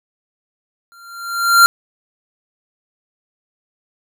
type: tone with exponential growth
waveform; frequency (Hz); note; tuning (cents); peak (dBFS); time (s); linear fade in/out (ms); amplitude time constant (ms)
square; 1383; F6; -17; -4; 0.92-1.66; 0; 160
effects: none